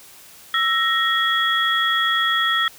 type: tone cluster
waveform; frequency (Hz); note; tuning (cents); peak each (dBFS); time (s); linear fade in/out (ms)
sine; 1324 / 1873 / 3330; E6 / A#6 / G#7; +7 / +8 / +4; -21; 0.54-2.68; 2
effects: white hiss -45 dBFS RMS until 2.78 s